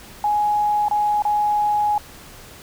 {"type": "tone with dropouts", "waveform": "sine", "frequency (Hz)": 835, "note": "G#5", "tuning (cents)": 9, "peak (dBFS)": -16, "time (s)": [0.24, 1.98], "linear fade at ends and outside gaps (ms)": 2, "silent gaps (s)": [[0.884, 0.911], [1.222, 1.251]], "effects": ["pink hiss -42 dBFS RMS until 2.62 s"]}